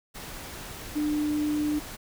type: tone in noise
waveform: sine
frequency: 299.2 Hz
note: D4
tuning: 32 cents sharp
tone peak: -24 dBFS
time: 0.95-1.8 s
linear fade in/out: 20 ms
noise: pink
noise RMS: -40 dBFS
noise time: 0.14-1.97 s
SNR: +13 dB
effects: none